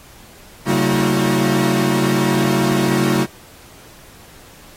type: tone cluster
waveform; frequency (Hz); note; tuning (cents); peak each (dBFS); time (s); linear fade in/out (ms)
45% pulse; 136.7 / 190.9 / 227.5 / 319.2 / 360.7; C#3 / G3 / A#3 / D#4 / F#4; -24 / -46 / -42 / +44 / -44; -21; 0.65-3.27; 50
effects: pink hiss -44 dBFS RMS until 4.76 s + AAC 48 kbps